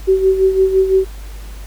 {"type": "tone with tremolo", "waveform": "sine", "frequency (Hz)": 381, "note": "G4", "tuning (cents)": -49, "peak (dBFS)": -7, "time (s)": [0.07, 1.05], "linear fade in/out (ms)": 20, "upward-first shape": "sine", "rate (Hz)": 5.9, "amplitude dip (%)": 65, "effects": ["added 50 Hz sine -28 dBFS peak until 1.66 s", "pink hiss -41 dBFS RMS until 1.66 s"]}